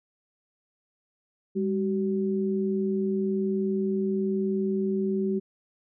sine tone pair together, 201.1 / 380 Hz, G3 / F#4, +44 / +46 cents, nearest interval major seventh, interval 1102 cents, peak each -26 / -27 dBFS, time 1.55-5.4 s, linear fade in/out 20 ms, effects none

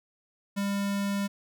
square tone with notch filter, 200 Hz, G3, 35 cents sharp, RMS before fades -29 dBFS, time 0.56-1.28 s, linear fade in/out 20 ms, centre 470 Hz, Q 1.6, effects none

